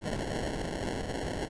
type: noise with sample-and-hold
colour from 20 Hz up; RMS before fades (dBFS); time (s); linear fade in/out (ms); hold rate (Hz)
violet; -34; 0.01-1.49; 50; 1225
effects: resampled to 22050 Hz